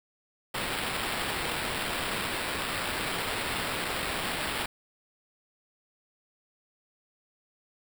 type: noise with sample-and-hold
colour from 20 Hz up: white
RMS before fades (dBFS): -32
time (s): 0.54-4.66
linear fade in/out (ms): 5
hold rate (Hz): 6300
effects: none